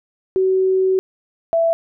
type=tone pair in turn; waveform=sine; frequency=377.4 / 664 Hz; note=F#4 / E5; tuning=+34 / +12 cents; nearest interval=minor seventh; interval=978 cents; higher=second; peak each=-13 dBFS; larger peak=neither; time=0.36-0.99 / 1.53-1.73 s; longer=first; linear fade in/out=0 ms; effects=none